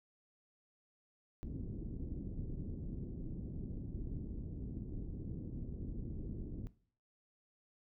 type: low-pass noise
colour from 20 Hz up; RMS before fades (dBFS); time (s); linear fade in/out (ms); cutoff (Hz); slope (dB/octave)
pink; -43; 1.43-6.67; 0; 320; 24
effects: noise-tail reverb RT60 0.5 s tail -18 dB re dry